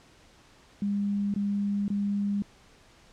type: tone bursts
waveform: sine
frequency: 202.2 Hz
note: G#3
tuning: 46 cents flat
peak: -25 dBFS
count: 3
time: 0.82-2.422 s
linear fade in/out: 2 ms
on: 520 ms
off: 21 ms
effects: pink hiss -57 dBFS RMS until 3.12 s + low-pass 7000 Hz 12 dB/octave